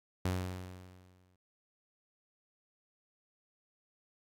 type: tone with exponential decay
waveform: sawtooth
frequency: 91.7 Hz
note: F#2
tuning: 15 cents flat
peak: -26 dBFS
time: 0.25-1.36 s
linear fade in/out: 5 ms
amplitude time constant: 240 ms
effects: AAC 64 kbps